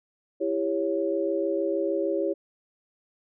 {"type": "chord", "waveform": "sine", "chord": "C# diminished", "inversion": "first", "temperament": "just", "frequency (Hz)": [332.6, 399.1, 554.4], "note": ["E4", "G4", "C#5"], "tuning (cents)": [16, 31, 0], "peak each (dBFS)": -28, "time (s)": [0.4, 2.34], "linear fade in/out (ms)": 20, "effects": []}